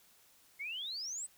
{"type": "exponential sweep", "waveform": "sine", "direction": "up", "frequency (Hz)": [2105, 8400], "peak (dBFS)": -38, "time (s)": [0.59, 1.27], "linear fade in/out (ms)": 20, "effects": ["white hiss -65 dBFS RMS until 1.37 s"]}